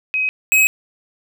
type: tone pair in turn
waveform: sine / square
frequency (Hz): 2530 / 2548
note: D#7 / D#7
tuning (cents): +28 / +41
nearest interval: unison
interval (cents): 13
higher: second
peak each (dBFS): -16 / -11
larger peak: second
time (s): 0.14-0.29 / 0.52-0.67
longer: neither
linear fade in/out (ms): 0
effects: none